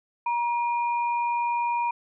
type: tone pair together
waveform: sine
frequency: 950 / 2420 Hz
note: A#5 / D#7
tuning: +33 / -49 cents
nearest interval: octave + major third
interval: 1618 cents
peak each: -23 / -35 dBFS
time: 0.26-1.91 s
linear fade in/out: 5 ms
effects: none